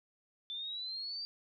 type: exponential sweep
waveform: sine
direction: up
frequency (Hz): 3520 to 4699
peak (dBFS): -38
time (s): 0.5-1.25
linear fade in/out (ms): 0
effects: none